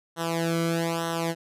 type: tone with flanger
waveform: sawtooth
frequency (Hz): 166.5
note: E3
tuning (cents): +18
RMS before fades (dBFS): -27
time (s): 0.16-1.35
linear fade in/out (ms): 50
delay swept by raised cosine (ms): 0.42 to 1.13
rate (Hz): 1.1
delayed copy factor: -1
effects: resampled to 32000 Hz